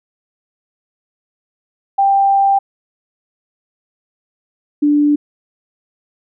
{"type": "tone pair in turn", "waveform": "sine", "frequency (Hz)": [789, 293.5], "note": ["G5", "D4"], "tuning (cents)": [11, -1], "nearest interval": "octave + perfect fourth", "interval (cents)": 1712, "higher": "first", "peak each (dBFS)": -9, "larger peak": "neither", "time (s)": [[1.98, 2.59], [4.82, 5.16]], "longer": "first", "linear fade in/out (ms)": 10, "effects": []}